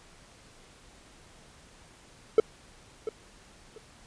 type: tone with echo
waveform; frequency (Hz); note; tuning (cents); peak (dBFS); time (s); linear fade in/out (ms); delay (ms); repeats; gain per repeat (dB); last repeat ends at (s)
triangle; 440; A4; 0; -12; 2.38-2.4; 2; 690; 2; -14; 3.78
effects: pink hiss -55 dBFS RMS until 4.06 s + resampled to 22050 Hz